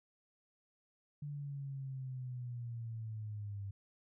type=linear sweep; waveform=sine; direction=down; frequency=146.83 to 98.1 Hz; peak=-40 dBFS; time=1.22-3.71 s; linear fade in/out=5 ms; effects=none